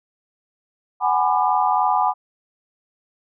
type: chord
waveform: sine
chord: G# half-diminished seventh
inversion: third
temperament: just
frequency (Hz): 747.5 / 830.6 / 996.7 / 1196.1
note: F#5 / G#5 / B5 / D6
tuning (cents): +17 / 0 / +16 / +31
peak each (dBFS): -21 / -20 / -21 / -24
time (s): 1-2.14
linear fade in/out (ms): 50
effects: none